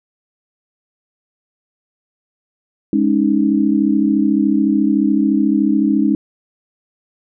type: chord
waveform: sine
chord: Ab suspended fourth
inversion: none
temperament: equal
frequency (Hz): 207.7 / 277.2 / 311.1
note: Ab3 / Db4 / Eb4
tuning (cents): 0 / 0 / 0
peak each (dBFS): -16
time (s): 2.93-6.15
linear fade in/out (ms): 2
effects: none